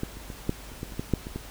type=clicks; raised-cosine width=3 ms; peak=-16 / -30 / -25 / -11 / -30 / -20 / -30 / -16 / -9 / -23 / -19 dBFS; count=11; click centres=0.034 / 0.17 / 0.302 / 0.494 / 0.718 / 0.831 / 0.922 / 0.995 / 1.137 / 1.269 / 1.36 s; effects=added 50 Hz sine -45 dBFS peak until 1.5 s + pink hiss -45 dBFS RMS until 1.5 s